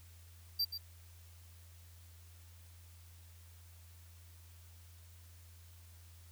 square tone with echo, 4694 Hz, D8, 2 cents flat, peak -31 dBFS, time 0.59-0.65 s, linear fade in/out 10 ms, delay 130 ms, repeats 1, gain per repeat -9 dB, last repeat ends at 0.78 s, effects added 85 Hz sine -55 dBFS peak until 6.31 s + white hiss -64 dBFS RMS until 6.31 s

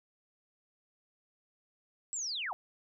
sine linear sweep, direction down, 7902 to 660 Hz, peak -34 dBFS, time 2.13-2.53 s, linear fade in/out 0 ms, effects none

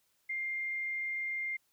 sine tone, 2109 Hz, C7, 13 cents sharp, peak -33 dBFS, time 0.29-1.57 s, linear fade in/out 10 ms, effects white hiss -74 dBFS RMS until 1.72 s

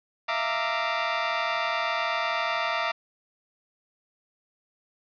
20% pulse tone cluster, 651 / 691 / 924 / 1175 Hz, E5 / F5 / A#5 / D6, -22 / -19 / -16 / +1 cents, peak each -26 dBFS, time 0.28-2.92 s, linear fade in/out 10 ms, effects resampled to 11025 Hz + 8-bit

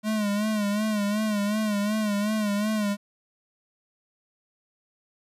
square tone with vibrato, 209.8 Hz, G#3, 18 cents sharp, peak -24 dBFS, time 0.03-2.97 s, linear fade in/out 50 ms, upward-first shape sine, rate 2.7 Hz, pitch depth 66 cents each way, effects resampled to 32000 Hz + 11-bit

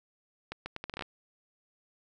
accelerating click train, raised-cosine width 0.3 ms, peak -21 dBFS, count 10, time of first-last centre 0.52-1.023 s, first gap 140 ms, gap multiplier 0.74, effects none

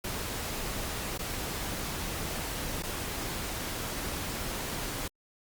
pink noise with dropouts, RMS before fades -35 dBFS, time 0.04-5.08 s, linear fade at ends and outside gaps 5 ms, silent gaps 1.178-1.19 / 2.825-2.834 s, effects Opus 48 kbps

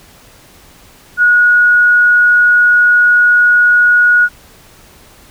sine tone, 1453 Hz, F#6, 32 cents flat, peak -5 dBFS, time 1.17-4.29 s, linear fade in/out 50 ms, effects pink hiss -42 dBFS RMS until 5.3 s

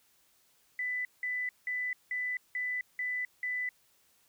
sine tone bursts, 1994 Hz, B6, 16 cents sharp, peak -31 dBFS, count 7, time 0.79-3.69 s, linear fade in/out 2 ms, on 260 ms, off 180 ms, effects white hiss -68 dBFS RMS until 4.28 s

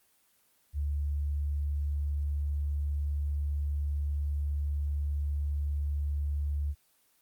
sine tone, 72.5 Hz, D2, 22 cents flat, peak -28 dBFS, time 0.73-6.75 s, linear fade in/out 50 ms, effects white hiss -68 dBFS RMS until 7.21 s + Opus 24 kbps

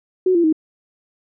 sine tone with pitch steps, 370 / 341.3 / 314.7 Hz, F#4 / F4 / D#4, 0 / -40 / +20 cents, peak -12 dBFS, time 0.26-0.527 s, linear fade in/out 5 ms, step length 89 ms, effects none

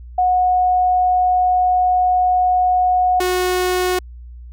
sine / sawtooth tone pair in turn, 730 / 365 Hz, F#5 / F#4, -24 / -24 cents, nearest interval octave, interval 1200 cents, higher first, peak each -12 dBFS, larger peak neither, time 0.18-3.2 / 3.2-3.99 s, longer first, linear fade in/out 5 ms, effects added 60 Hz sine -33 dBFS peak until 4.52 s

